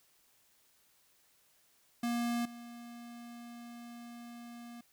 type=tone with level steps; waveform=square; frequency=237.2 Hz; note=A#3; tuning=30 cents sharp; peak=-32 / -47 dBFS; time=2.03-4.81 s; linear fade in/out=5 ms; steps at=2.45 s; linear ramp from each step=5 ms; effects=white hiss -69 dBFS RMS until 4.92 s